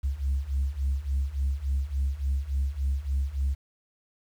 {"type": "beating tone pair", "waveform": "sine", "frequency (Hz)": [66.4, 69.9], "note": ["C2", "C#2"], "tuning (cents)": [26, 15], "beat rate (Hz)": 3.5, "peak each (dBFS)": [-28, -26], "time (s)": [0.03, 3.55], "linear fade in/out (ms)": 20, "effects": ["tanh soft clip ceiling -20 dBFS", "9-bit"]}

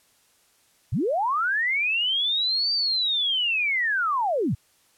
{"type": "linear two-way sweep", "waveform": "sine", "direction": "up then down", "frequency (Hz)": [79.3, 4679, 79.3], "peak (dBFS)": -21, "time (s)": [0.92, 4.55], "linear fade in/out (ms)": 10, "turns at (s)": 2.73, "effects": ["white hiss -62 dBFS RMS until 4.97 s", "low-pass 12000 Hz 12 dB/octave"]}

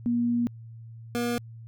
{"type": "tone pair in turn", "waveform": ["sine", "25% pulse"], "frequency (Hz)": [238.1, 239.2], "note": ["A#3", "A#3"], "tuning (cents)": [37, 45], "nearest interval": "unison", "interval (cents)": 8, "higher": "second", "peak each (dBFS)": -22, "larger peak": "neither", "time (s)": [[0.06, 0.47], [1.15, 1.38]], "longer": "first", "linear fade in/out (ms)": 0, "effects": ["added 114 Hz sine -41 dBFS peak until 1.67 s"]}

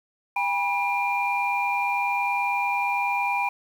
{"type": "tone cluster", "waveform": "sine", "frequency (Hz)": [805, 974, 2393], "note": ["G5", "B5", "D7"], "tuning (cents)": [46, -24, 32], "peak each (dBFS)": -26, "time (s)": [0.36, 3.49], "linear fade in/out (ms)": 5, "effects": ["tanh soft clip ceiling -12 dBFS", "8-bit"]}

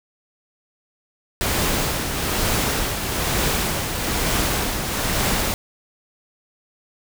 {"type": "noise with tremolo", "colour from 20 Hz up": "pink", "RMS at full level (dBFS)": -20, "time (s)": [1.41, 5.54], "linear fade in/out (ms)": 0, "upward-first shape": "triangle", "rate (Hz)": 1.1, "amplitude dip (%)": 50, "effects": []}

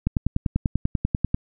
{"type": "click train", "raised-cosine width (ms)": 5, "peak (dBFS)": -8, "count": 14, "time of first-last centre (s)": [0.07, 1.345], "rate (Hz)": 10.2, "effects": []}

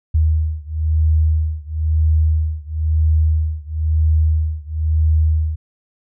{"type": "beating tone pair", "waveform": "sine", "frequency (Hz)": [78, 79], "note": ["D#2", "D#2"], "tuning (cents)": [5, 27], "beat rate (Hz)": 1, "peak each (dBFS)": [-16, -17], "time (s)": [0.14, 5.56], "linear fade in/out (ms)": 10, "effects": []}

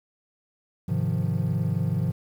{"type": "chord", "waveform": "triangle", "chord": "F minor seventh", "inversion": "first", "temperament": "equal", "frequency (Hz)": [103.83, 130.81, 155.56, 174.61], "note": ["Ab2", "C3", "Eb3", "F3"], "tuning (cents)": [0, 0, 0, 0], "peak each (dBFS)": -26, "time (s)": [0.88, 2.12], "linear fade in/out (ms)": 10, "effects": ["tanh soft clip ceiling -12 dBFS", "9-bit"]}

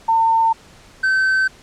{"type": "tone pair in turn", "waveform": ["sine", "triangle"], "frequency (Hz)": [904, 1538.9], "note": ["A5", "G6"], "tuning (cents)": [47, -32], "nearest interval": "major sixth", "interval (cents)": 921, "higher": "second", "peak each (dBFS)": -12, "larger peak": "neither", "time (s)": [[0.08, 0.53], [1.03, 1.48]], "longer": "neither", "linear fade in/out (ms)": 10, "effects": ["pink hiss -46 dBFS RMS until 1.62 s", "low-pass 8000 Hz 12 dB/octave"]}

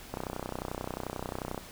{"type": "click train", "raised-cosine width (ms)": 1, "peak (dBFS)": -20, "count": 46, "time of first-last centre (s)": [0.14, 1.578], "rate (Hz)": 31.3, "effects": ["pink hiss -48 dBFS RMS until 1.71 s"]}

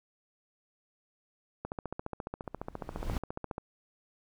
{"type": "click train", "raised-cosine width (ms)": 1, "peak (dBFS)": -22, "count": 29, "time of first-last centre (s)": [1.65, 3.581], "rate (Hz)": 14.5}
{"type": "noise with exponential growth", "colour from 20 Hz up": "brown", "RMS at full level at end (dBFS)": -30, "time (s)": [2.44, 3.18], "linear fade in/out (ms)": 1, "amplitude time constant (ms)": 160}
{"effects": []}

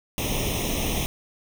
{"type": "noise with comb filter", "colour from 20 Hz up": "pink", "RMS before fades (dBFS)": -26, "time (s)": [0.18, 1.06], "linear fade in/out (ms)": 0, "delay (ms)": 0.33, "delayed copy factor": 0.9, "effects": []}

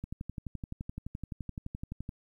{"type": "click train", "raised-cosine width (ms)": 5, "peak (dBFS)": -25, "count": 25, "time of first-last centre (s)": [0.04, 2.091], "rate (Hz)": 11.7, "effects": ["11-bit"]}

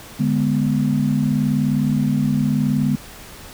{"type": "chord", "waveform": "sine", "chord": "G# diminished", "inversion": "second", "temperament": "equal", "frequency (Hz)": [146.83, 207.7, 246.9], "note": ["D3", "G#3", "B3"], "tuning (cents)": [0, 0, 0], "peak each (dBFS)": -20, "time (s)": [0.19, 2.96], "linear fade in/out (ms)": 10, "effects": ["pink hiss -39 dBFS RMS until 3.53 s"]}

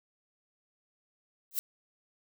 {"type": "noise with exponential growth", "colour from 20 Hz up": "violet", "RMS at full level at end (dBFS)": -25, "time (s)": [1.51, 1.59], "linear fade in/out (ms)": 0, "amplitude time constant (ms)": 17, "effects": []}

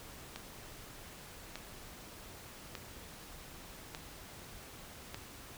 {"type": "click train", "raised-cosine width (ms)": 0.2, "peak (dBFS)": -24, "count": 5, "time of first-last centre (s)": [0.36, 5.145], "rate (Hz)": 0.836, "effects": ["pink hiss -51 dBFS RMS until 5.57 s"]}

